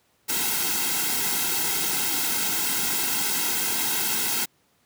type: noise with comb filter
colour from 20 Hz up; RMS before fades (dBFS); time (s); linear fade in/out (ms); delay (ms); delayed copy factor
white; -25; 0.28-4.46; 20; 1.7; -1
effects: pink hiss -65 dBFS RMS until 4.85 s + high-pass 100 Hz 12 dB/octave